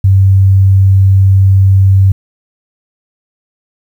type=tone; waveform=sine; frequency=96.5 Hz; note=G2; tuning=27 cents flat; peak=-3 dBFS; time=0.04-2.12 s; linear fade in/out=5 ms; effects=7-bit